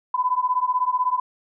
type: beating tone pair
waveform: sine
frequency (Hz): 996 / 1012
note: B5 / B5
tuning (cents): +14 / +42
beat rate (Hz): 16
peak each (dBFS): -22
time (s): 0.14-1.2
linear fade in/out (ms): 5
effects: none